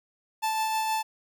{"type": "tone with tremolo", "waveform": "45% pulse", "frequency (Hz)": 878, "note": "A5", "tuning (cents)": -4, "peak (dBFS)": -24, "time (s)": [0.42, 1.03], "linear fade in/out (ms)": 20, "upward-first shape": "triangle", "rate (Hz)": 6.4, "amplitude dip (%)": 30, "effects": []}